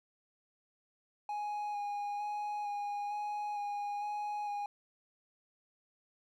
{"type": "tone with vibrato", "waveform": "triangle", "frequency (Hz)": 826, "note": "G#5", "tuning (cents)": -10, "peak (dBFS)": -33, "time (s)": [1.29, 4.66], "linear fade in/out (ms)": 2, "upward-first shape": "square", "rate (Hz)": 1.1, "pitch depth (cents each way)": 13, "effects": []}